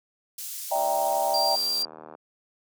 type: high-pass noise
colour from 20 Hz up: pink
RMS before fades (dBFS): -36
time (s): 0.38-1.83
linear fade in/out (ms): 5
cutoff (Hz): 6700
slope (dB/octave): 12
type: chord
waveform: sine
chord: E half-diminished seventh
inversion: third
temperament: equal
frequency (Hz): 587.3 / 659.3 / 784 / 932.3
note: D5 / E5 / G5 / Bb5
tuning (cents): 0 / 0 / 0 / 0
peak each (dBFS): -29 / -28 / -26 / -29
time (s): 0.71-1.56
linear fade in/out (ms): 10
type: click train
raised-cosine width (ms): 1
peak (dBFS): -27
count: 110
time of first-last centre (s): 0.76-2.15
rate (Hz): 78.4
type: tone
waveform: sine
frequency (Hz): 4723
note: D8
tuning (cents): +9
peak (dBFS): -24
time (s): 1.34-1.85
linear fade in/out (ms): 2
effects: high-pass 300 Hz 12 dB/octave